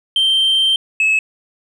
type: tone pair in turn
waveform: sine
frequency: 3136 / 2589 Hz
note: G7 / E7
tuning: 0 / -32 cents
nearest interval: minor third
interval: 332 cents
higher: first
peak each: -9 dBFS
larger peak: neither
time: 0.16-0.76 / 1-1.19 s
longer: first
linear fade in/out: 2 ms
effects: tanh soft clip ceiling -10 dBFS